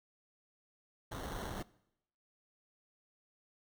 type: noise with sample-and-hold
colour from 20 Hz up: pink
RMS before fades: -42 dBFS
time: 1.11-1.63 s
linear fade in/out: 10 ms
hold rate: 2450 Hz
effects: noise-tail reverb RT60 0.8 s tail -21 dB re dry

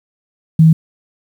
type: tone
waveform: sine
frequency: 160.5 Hz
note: E3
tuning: 46 cents flat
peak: -4 dBFS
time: 0.59-0.73 s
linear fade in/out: 5 ms
effects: 7-bit

